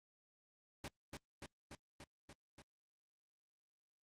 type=noise with echo; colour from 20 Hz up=pink; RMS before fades=-45 dBFS; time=0.84-0.88 s; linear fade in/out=2 ms; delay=290 ms; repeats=6; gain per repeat=-2 dB; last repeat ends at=2.62 s; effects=low-pass 8000 Hz 12 dB/octave + Opus 32 kbps